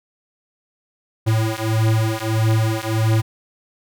square beating tone pair, 110 / 111.6 Hz, A2 / A2, 0 / +25 cents, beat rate 1.6 Hz, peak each -20 dBFS, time 1.26-3.22 s, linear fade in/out 20 ms, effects none

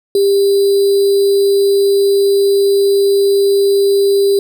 sine tone with sample-and-hold, 397.4 Hz, G4, 24 cents sharp, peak -8 dBFS, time 0.15-4.39 s, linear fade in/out 2 ms, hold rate 4410 Hz, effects none

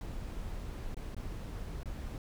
brown noise with dropouts, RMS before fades -40 dBFS, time 0.01-2.18 s, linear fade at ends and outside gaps 1 ms, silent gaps 0.945-0.968 / 1.147-1.166 / 1.832-1.857 s, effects none

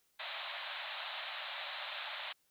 white band-pass noise, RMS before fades -43 dBFS, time 0.19-2.33 s, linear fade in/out 10 ms, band 570 to 4000 Hz, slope 96 dB/octave, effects white hiss -75 dBFS RMS until 2.5 s

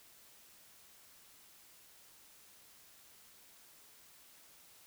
silence, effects white hiss -61 dBFS RMS until 4.86 s

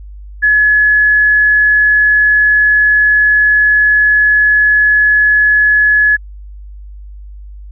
sine tone, 1700 Hz, G#6, 40 cents sharp, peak -6 dBFS, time 0.42-6.17 s, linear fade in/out 20 ms, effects added 50 Hz sine -28 dBFS peak until 7.71 s

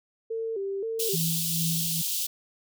sine tone with vibrato, 420.8 Hz, G#4, 23 cents sharp, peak -28 dBFS, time 0.3-1.16 s, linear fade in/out 10 ms, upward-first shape square, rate 1.9 Hz, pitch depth 120 cents each way
white high-pass noise, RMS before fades -29 dBFS, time 0.99-2.27 s, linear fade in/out 10 ms, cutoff 2900 Hz, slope 48 dB/octave
sine tone with tremolo, 164.81 Hz, E3, in tune, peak -26 dBFS, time 1.13-2.02 s, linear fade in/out 10 ms, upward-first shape sine, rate 2.3 Hz, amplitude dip 60%
effects none

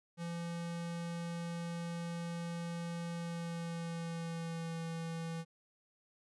square tone with pitch glide, 170 to 165.07 Hz, F3 to E3, -46 to +3 cents, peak -39 dBFS, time 0.17-5.45 s, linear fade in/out 50 ms, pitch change -51 cents, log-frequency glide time 3.14-4.79 s, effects resampled to 24000 Hz

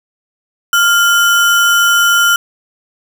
sine tone with sample-and-hold, 1396.9 Hz, F6, in tune, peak -7 dBFS, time 0.73-2.36 s, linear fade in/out 2 ms, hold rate 4410 Hz, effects none

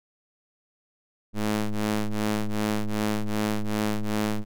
sawtooth ring-modulated tone, 106.3 Hz, G#2, 41 cents sharp, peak -17 dBFS, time 1.33-4.45 s, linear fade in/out 50 ms, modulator 105 Hz, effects none

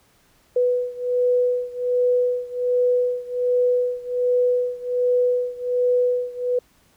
sine beating tone pair, 493.9 / 495.2 Hz, B4 / B4, 0 / +5 cents, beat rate 1.3 Hz, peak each -20 / -22 dBFS, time 0.56-6.59 s, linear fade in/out 5 ms, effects pink hiss -59 dBFS RMS until 6.96 s

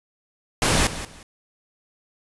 pink noise with echo, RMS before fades -19 dBFS, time 0.62-0.87 s, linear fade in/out 2 ms, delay 180 ms, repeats 2, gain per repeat -13 dB, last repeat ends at 1.23 s, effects resampled to 24000 Hz

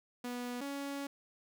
sawtooth tone pair in turn, 244.9 / 280.1 Hz, B3 / C#4, -14 / +18 cents, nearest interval major second, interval 232 cents, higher second, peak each -34 / -34 dBFS, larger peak neither, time 0.24-0.61 / 0.61-1.07 s, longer second, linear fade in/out 5 ms, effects none

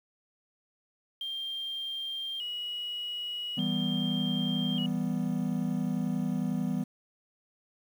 sine tone with vibrato, 3045 Hz, F#7, 49 cents sharp, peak -33 dBFS, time 1.21-4.86 s, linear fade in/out 2 ms, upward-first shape square, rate 0.42 Hz, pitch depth 78 cents each way
triangle chord, E minor, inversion none, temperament equal, 164.81 / 196 / 246.9 Hz, E3 / G3 / B3, 0 / 0 / 0 cents, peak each -31 / -30 / -30 dBFS, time 3.57-6.84 s, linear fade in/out 10 ms
effects 9-bit

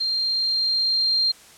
sine tone with level ramp, 4186 Hz, C8, in tune, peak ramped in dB -21 to -17 dBFS, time 0-1.32 s, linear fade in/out 10 ms, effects white hiss -48 dBFS RMS until 1.57 s + low-pass 10000 Hz 12 dB/octave

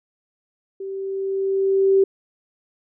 sine tone with level ramp, 388 Hz, G4, 18 cents flat, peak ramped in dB -28 to -11 dBFS, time 0.8-2.04 s, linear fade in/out 5 ms, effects none

